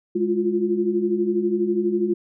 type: tone cluster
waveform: sine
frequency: 208.5 / 342.2 / 354.4 Hz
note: G#3 / F4 / F4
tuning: +7 / -35 / +25 cents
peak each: -25 / -25 / -21 dBFS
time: 0.15-2.14 s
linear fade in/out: 10 ms
effects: none